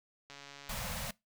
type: click train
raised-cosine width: 0.2 ms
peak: -32 dBFS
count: 70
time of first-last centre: 0.3-0.789 s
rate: 141 Hz
type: band-stop noise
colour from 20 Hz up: pink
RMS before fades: -39 dBFS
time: 0.69-1.11 s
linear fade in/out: 5 ms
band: 230 to 490 Hz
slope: 96 dB/octave
effects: noise-tail reverb RT60 0.2 s tail -22 dB re dry